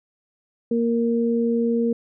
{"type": "tone pair together", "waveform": "sine", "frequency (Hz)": [233.5, 465.3], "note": ["A#3", "A#4"], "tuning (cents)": [3, -3], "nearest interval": "octave", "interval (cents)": 1194, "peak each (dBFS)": [-20, -22], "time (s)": [0.71, 1.93], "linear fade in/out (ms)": 5, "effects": []}